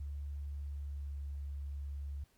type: tone with pitch glide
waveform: sine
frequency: 71.5 to 70.64 Hz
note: D2 to C#2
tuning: -46 to +33 cents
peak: -38 dBFS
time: 0-2.24 s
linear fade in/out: 5 ms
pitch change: -21 cents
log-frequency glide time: 0.53-1.19 s
effects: pink hiss -71 dBFS RMS until 2.37 s + MP3 96 kbps